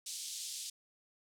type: band-pass noise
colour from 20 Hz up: white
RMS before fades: -43 dBFS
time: 0.06-0.7 s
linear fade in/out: 5 ms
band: 3400 to 9000 Hz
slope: 24 dB/octave
effects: none